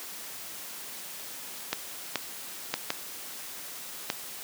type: clicks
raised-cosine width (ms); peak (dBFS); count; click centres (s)
0.2; -9; 5; 1.73 / 2.157 / 2.74 / 2.904 / 4.101
effects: white hiss -41 dBFS RMS until 4.43 s + high-pass 150 Hz 12 dB/octave